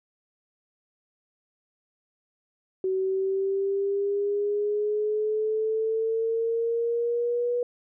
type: exponential sweep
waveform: sine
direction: up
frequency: 376.1 to 487.1 Hz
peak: -23 dBFS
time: 2.84-7.63 s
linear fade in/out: 2 ms
effects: none